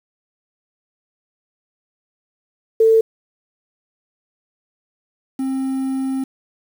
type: tone pair in turn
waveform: sine / triangle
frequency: 447 / 265.8 Hz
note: A4 / C4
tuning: +27 / +27 cents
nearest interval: major sixth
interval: 900 cents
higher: first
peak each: -9 / -17 dBFS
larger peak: first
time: 2.8-3.01 / 5.39-6.24 s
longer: second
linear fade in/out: 5 ms
effects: 7-bit